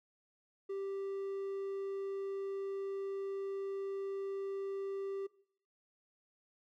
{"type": "tone", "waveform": "triangle", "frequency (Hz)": 392, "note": "G4", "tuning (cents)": 0, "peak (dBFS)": -35, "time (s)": [0.69, 5.27], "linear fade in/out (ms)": 10, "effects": ["noise-tail reverb RT60 0.6 s tail -20 dB re dry"]}